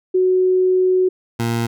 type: tone pair in turn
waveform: sine / 20% pulse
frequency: 370 / 116.54 Hz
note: F#4 / A#2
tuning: 0 / 0 cents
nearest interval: octave + minor sixth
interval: 2000 cents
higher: first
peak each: -12 / -13 dBFS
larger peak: first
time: 0.14-1.09 / 1.39-1.67 s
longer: first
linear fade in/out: 10 ms
effects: none